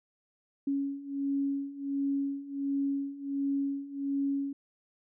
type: beating tone pair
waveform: sine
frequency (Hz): 277.2 / 278.6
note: C#4 / C#4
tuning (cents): 0 / +9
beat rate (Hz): 1.4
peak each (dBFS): -34 / -31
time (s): 0.67-4.53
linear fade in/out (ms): 5
effects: none